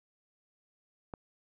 click, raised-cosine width 1 ms, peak -26 dBFS, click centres 1.138 s, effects none

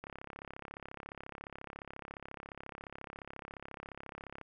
click train, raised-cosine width 0.5 ms, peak -29 dBFS, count 151, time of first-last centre 0.04-4.413 s, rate 34.3 Hz, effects none

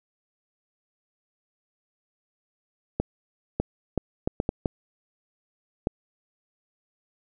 clicks, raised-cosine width 2 ms, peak -10 dBFS, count 8, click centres 3 / 3.6 / 3.977 / 4.275 / 4.401 / 4.491 / 4.658 / 5.871 s, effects none

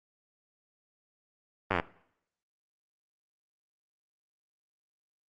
slowing click train, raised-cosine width 0.5 ms, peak -12 dBFS, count 9, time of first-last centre 1.71-1.799 s, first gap 10 ms, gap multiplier 1.03, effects noise-tail reverb RT60 0.7 s tail -20 dB re dry + Opus 24 kbps

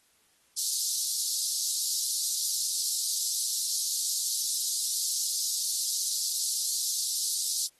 pink high-pass noise, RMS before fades -29 dBFS, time 0.56-7.68 s, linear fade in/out 20 ms, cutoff 4200 Hz, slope 48 dB/octave, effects white hiss -66 dBFS RMS until 7.79 s + AAC 32 kbps

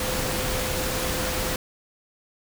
sine tone in noise, 513 Hz, C5, 34 cents flat, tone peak -33 dBFS, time 0-1.56 s, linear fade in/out 2 ms, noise pink, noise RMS -27 dBFS, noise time 0-1.56 s, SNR -9 dB, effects none

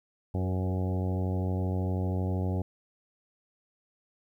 harmonic tone with a mistuned harmonic, 92.7 Hz, F#2, 4 cents sharp, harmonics 1 / 2 / 3 / 4 / 5 / 6 / 7 / 8 / 9, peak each -28 / -34 / -38 / -40 / -42 / -44 / -45 / -46 / -47 dBFS, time 0.34-2.62 s, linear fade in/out 5 ms, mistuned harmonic 5, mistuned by +16 cents, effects 11-bit

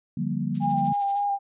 sine chord, G minor seventh, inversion second, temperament just, 147 / 176.4 / 196 / 235.2 Hz, D3 / F3 / G3 / Bb3, +2 / +18 / 0 / +16 cents, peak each -30 dBFS, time 0.17-0.93 s, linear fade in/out 5 ms
violet noise with tremolo, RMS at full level -34 dBFS, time 0.54-1.24 s, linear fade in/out 10 ms, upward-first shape sine, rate 13 Hz, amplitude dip 70%
sine tone with vibrato, 805 Hz, G5, 46 cents sharp, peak -22 dBFS, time 0.6-1.39 s, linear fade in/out 50 ms, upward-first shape square, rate 3.6 Hz, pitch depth 16 cents each way
effects resampled to 8000 Hz

